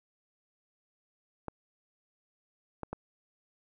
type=clicks; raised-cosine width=1 ms; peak=-22 dBFS; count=3; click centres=1.483 / 2.833 / 2.93 s; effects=none